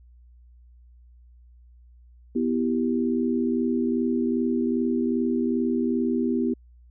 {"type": "chord", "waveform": "sine", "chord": "E minor", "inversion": "second", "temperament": "equal", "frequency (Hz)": [246.9, 329.6, 392], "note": ["B3", "E4", "G4"], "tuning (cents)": [0, 0, 0], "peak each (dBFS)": [-23, -28, -28], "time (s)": [2.35, 6.54], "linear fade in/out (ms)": 10, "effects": ["added 60 Hz sine -49 dBFS peak until 6.9 s"]}